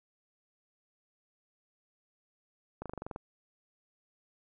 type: slowing click train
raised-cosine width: 1 ms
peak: -25 dBFS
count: 9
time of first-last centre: 2.82-3.161 s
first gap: 37 ms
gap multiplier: 1.04
effects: none